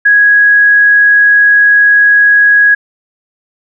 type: tone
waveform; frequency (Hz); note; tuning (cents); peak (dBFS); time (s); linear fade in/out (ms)
sine; 1661.2; G#6; 0; -3; 0.05-2.75; 10
effects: none